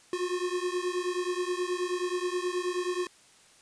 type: beating tone pair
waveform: square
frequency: 355.7 / 365.1 Hz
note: F4 / F#4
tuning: +32 / -23 cents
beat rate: 9.4 Hz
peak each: -32 / -33 dBFS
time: 0.13-3.07 s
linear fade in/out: 2 ms
effects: white hiss -58 dBFS RMS until 3.61 s + resampled to 22050 Hz